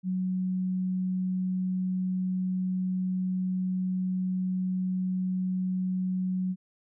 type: tone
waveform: sine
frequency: 185 Hz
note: F#3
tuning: in tune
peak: -26 dBFS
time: 0.03-6.56 s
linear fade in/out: 50 ms
effects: none